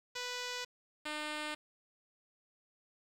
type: tone pair in turn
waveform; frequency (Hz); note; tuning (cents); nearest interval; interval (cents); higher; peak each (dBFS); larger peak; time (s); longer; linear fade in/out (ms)
5% pulse; 493.9 / 302.3; B4 / D#4; 0 / -50; minor sixth; 850; first; -26; neither; 0.15-0.65 / 1.05-1.55; neither; 10
effects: low-pass 8000 Hz 12 dB/octave + 10-bit